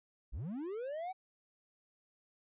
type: linear sweep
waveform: triangle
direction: up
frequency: 37.17 to 770 Hz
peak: -36 dBFS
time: 0.32-1.13 s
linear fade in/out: 20 ms
effects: resampled to 8000 Hz